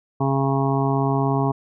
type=harmonic tone; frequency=136.6 Hz; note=C#3; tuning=25 cents flat; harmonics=1 / 2 / 3 / 5 / 6 / 7 / 8; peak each=-21 / -24 / -26 / -28 / -29 / -29 / -30 dBFS; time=0.2-1.52 s; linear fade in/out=10 ms; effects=none